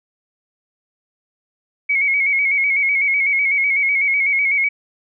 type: tone with vibrato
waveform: sine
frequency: 2217 Hz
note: C#7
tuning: in tune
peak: -14 dBFS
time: 1.89-4.69 s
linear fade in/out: 10 ms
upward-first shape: square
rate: 8 Hz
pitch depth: 44 cents each way
effects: none